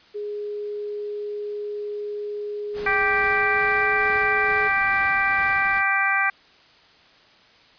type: tone with pitch glide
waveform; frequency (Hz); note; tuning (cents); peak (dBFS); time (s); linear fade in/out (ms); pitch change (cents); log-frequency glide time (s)
sine; 415.3 to 421.3; G#4 to G#4; 0 to +25; -27; 0.14-4.69; 20; +25; 3.13-4.04
type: noise with tremolo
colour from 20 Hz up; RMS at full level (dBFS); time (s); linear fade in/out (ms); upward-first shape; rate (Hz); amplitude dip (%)
pink; -38; 2.73-5.83; 50; sine; 2.3; 30
type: harmonic tone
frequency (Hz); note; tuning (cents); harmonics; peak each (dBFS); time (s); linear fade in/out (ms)
392; G4; 0; 2 / 3 / 4 / 5 / 6; -27 / -26 / -23 / -24 / -25; 2.86-6.3; 5
effects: white hiss -53 dBFS RMS until 7.78 s + resampled to 11025 Hz